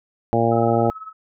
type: harmonic tone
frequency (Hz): 115.8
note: A#2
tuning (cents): -11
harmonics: 1 / 2 / 3 / 4 / 5 / 6 / 7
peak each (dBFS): -23 / -23 / -23 / -23 / -23 / -23 / -23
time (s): 0.33-0.9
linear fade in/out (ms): 0
type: tone with tremolo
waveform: sine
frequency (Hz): 1291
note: E6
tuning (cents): -37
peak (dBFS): -30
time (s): 0.51-1.13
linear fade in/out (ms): 20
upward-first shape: sine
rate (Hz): 18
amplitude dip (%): 75
effects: none